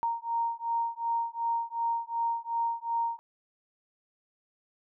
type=beating tone pair; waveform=sine; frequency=927 / 929.7 Hz; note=A#5 / A#5; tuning=-10 / -5 cents; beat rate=2.7 Hz; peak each=-31 dBFS; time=0.03-3.19 s; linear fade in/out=0 ms; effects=none